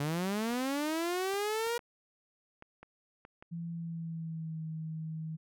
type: linear sweep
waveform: sawtooth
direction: up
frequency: 139.6 to 480 Hz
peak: -27 dBFS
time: 0-1.78 s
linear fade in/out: 5 ms
type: clicks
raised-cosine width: 0.5 ms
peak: -34 dBFS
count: 9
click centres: 0.506 / 0.536 / 1.338 / 1.669 / 1.792 / 2.624 / 2.83 / 3.251 / 3.425 s
type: tone with pitch glide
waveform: sine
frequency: 168.4 to 158.95 Hz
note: E3 to D#3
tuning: +37 to +37 cents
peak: -36 dBFS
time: 3.51-5.37 s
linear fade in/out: 20 ms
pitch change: -100 cents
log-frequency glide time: 3.7-4.63 s
effects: none